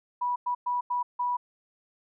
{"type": "tone bursts at uneven times", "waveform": "sine", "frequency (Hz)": 979, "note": "B5", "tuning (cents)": -15, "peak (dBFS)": -25, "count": 5, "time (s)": [[0.21, 0.36], [0.46, 0.55], [0.66, 0.81], [0.9, 1.03], [1.19, 1.37]], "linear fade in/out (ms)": 10, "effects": []}